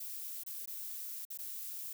violet noise with dropouts, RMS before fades -43 dBFS, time 0-1.93 s, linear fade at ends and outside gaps 5 ms, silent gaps 0.436-0.463 / 0.658-0.674 / 1.252-1.302 / 1.375-1.387 s, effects none

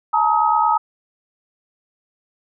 sine tone cluster, 859 / 928 / 1267 Hz, A5 / A#5 / D#6, -42 / -8 / +31 cents, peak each -18 dBFS, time 0.13-0.78 s, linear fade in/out 10 ms, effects none

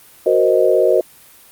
sine chord, C half-diminished seventh, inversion second, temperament equal, 370 / 466.2 / 523.3 / 622.3 Hz, Gb4 / Bb4 / C5 / Eb5, 0 / 0 / 0 / 0 cents, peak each -16 dBFS, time 0.26-1.01 s, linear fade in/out 5 ms, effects white hiss -45 dBFS RMS until 1.51 s + Opus 32 kbps

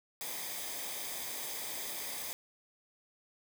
white noise with comb filter, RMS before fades -40 dBFS, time 0.21-2.33 s, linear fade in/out 0 ms, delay 0.71 ms, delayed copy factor -0.6, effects none

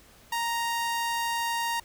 sawtooth tone, 932.3 Hz, A#5, in tune, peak -23 dBFS, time 0.32-1.8 s, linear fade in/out 5 ms, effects pink hiss -55 dBFS RMS until 1.84 s

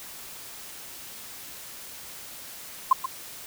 sine tone with echo, 1046.5 Hz, C6, in tune, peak -12 dBFS, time 2.91-2.93 s, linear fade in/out 5 ms, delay 130 ms, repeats 1, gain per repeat -12 dB, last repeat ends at 3.06 s, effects white hiss -42 dBFS RMS until 3.46 s

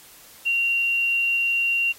sine tone, 2760 Hz, F7, 21 cents flat, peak -19 dBFS, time 0.45-1.93 s, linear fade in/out 20 ms, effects white hiss -48 dBFS RMS until 1.98 s + AAC 48 kbps

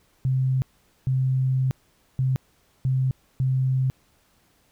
sine tone bursts at uneven times, 130.81 Hz, C3, in tune, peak -19 dBFS, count 5, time 0.25-0.62 / 1.07-1.71 / 2.19-2.36 / 2.85-3.11 / 3.4-3.9 s, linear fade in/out 0 ms, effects pink hiss -63 dBFS RMS until 4.71 s

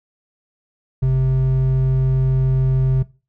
triangle tone pair together, 43.62 / 130.7 Hz, F1 / C3, -1 / -1 cents, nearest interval octave + perfect fifth, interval 1900 cents, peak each -21 / -12 dBFS, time 1.02-3.03 s, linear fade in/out 10 ms, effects noise-tail reverb RT60 0.3 s tail -19 dB re dry

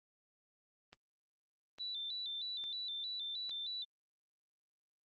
click train, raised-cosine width 0.2 ms, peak -36 dBFS, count 4, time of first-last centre 0.93-3.494 s, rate 1.17 Hz
sine tone with vibrato, 3750 Hz, A#7, 10 cents sharp, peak -39 dBFS, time 1.79-3.85 s, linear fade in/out 20 ms, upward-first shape square, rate 3.2 Hz, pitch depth 89 cents each way
effects Opus 24 kbps

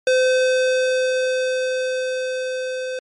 square tone with level ramp, 513 Hz, C5, 34 cents flat, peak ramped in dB -14 to -25 dBFS, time 0.07-2.99 s, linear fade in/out 2 ms, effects low-pass 7000 Hz 12 dB/octave + MP3 48 kbps

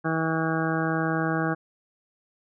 harmonic tone, 161.4 Hz, E3, 36 cents flat, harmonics 1 / 2 / 3 / 4 / 5 / 7 / 8 / 9 / 10, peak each -28 / -28 / -33 / -34 / -33 / -34 / -38 / -33 / -34 dBFS, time 0.04-1.55 s, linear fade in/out 20 ms, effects none

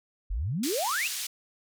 sine exponential sweep, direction up, 40.09 to 2931 Hz, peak -27 dBFS, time 0.3-1.08 s, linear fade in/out 10 ms
pink band-pass noise, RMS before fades -34 dBFS, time 0.63-1.27 s, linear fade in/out 5 ms, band 3600 to 13000 Hz, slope 12 dB/octave
effects none

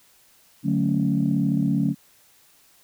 sine chord, D major seventh, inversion none, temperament equal, 146.83 / 185 / 220 / 277.2 Hz, D3 / F#3 / A3 / C#4, 0 / 0 / 0 / 0 cents, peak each -24 dBFS, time 0.63-1.95 s, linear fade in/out 50 ms, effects tanh soft clip ceiling -10 dBFS + white hiss -57 dBFS RMS until 2.83 s

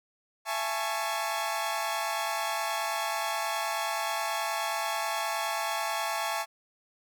sawtooth chord, A major seventh, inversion second, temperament equal with one note detuned, 670.8 / 830.6 / 880 / 1108.7 Hz, E5 / G#5 / A5 / C#6, +30 / 0 / 0 / 0 cents, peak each -31 dBFS, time 0.45-6.46 s, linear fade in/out 50 ms, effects none

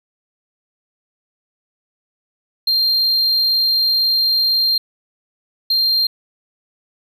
triangle tone bursts at uneven times, 4186 Hz, C8, in tune, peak -12 dBFS, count 2, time 2.67-4.78 / 5.7-6.07 s, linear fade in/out 5 ms, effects none

